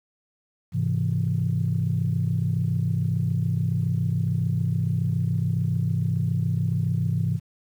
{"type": "chord", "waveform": "sine", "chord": "Ab augmented", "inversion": "none", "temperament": "equal with one note detuned", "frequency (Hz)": [103.83, 130.81, 165.48], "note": ["Ab2", "C3", "E3"], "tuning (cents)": [0, 0, 7], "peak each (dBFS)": -25, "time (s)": [0.72, 7.4], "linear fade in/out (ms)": 50, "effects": ["tanh soft clip ceiling -13 dBFS", "9-bit"]}